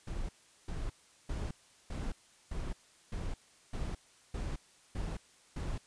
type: noise bursts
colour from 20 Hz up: brown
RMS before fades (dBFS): -37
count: 10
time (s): 0.07-5.78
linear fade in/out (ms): 5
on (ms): 220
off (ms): 390
effects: white hiss -63 dBFS RMS until 5.86 s + resampled to 22050 Hz